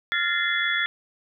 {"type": "tone cluster", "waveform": "sine", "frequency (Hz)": [1394, 1732, 1818, 2068, 3400], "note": ["F6", "A6", "A#6", "C7", "G#7"], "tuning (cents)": [-4, -28, -44, -21, 40], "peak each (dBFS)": -28, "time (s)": [0.12, 0.86], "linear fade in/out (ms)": 0, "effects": []}